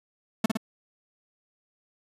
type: tone with echo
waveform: 45% pulse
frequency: 220 Hz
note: A3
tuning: in tune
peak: -19 dBFS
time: 0.44-0.46 s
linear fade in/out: 5 ms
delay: 56 ms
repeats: 2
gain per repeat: -3 dB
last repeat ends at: 0.572 s
effects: resampled to 32000 Hz + 10-bit